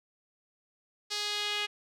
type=tone with band-pass filter sweep; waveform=sawtooth; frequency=415.3 Hz; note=G#4; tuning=in tune; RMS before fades=-33 dBFS; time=1.1-1.67 s; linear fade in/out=20 ms; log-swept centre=4600 to 2900 Hz; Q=2.3; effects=none